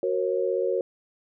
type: chord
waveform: sine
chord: F# major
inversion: none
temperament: equal with one note detuned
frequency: 370 / 466.2 / 542.3 Hz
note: F#4 / A#4 / C#5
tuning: 0 / 0 / -38 cents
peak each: -27 dBFS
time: 0.03-0.81 s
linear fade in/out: 2 ms
effects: none